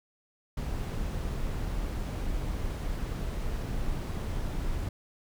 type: noise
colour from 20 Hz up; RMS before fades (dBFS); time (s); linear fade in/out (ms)
brown; -32; 0.57-4.89; 5
effects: none